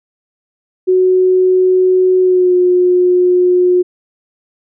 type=tone with pitch glide; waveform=sine; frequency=370 to 360.5 Hz; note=F#4 to F#4; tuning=0 to -45 cents; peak=-7 dBFS; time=0.87-3.83 s; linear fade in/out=20 ms; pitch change=-45 cents; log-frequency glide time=2.21-2.55 s; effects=none